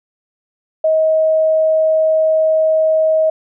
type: tone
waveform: sine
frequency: 633 Hz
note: D#5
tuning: 30 cents sharp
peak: -10 dBFS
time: 0.84-3.3 s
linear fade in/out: 5 ms
effects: none